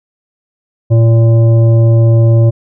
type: tone with frequency modulation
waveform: sine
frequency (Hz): 114.7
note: A#2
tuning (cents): -28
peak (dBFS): -4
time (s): 0.9-2.51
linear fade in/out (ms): 20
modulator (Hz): 457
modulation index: 0.4
effects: none